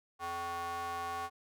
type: ring-modulated tone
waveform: square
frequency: 171.2 Hz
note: F3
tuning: 34 cents flat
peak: -34 dBFS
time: 0.19-1.3 s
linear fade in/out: 50 ms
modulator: 941 Hz
effects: none